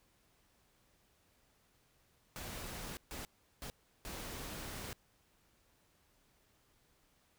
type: noise bursts at uneven times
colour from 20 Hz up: pink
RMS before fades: -45 dBFS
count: 4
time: 2.36-2.97 / 3.11-3.25 / 3.62-3.7 / 4.05-4.93 s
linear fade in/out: 0 ms
effects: pink hiss -72 dBFS RMS until 7.38 s